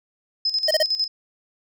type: tone with tremolo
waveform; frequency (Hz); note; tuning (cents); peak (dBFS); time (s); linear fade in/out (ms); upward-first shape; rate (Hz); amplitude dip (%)
sine; 5100; D#8; +42; -18; 0.45-1.08; 5; square; 11; 70
type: tone bursts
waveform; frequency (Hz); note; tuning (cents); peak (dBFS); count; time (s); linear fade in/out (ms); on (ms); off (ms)
square; 622.3; D#5; 0; -17; 3; 0.68-0.828; 5; 30; 29
effects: none